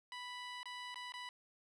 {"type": "tone with dropouts", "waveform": "15% pulse", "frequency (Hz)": 987.8, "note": "B5", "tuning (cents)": 0, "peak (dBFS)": -38, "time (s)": [0.12, 1.29], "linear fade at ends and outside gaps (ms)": 1, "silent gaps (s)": [[0.631, 0.656], [0.944, 0.957], [1.121, 1.139]], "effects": ["low-pass 7000 Hz 12 dB/octave"]}